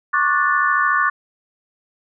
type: chord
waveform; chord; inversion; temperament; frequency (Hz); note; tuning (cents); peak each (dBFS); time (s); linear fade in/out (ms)
sine; D major seventh; third; just; 1101.2 / 1174.7 / 1468.3 / 1762; C#6 / D6 / F#6 / A6; -12 / 0 / -14 / +2; -20; 0.13-1.1; 10
effects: none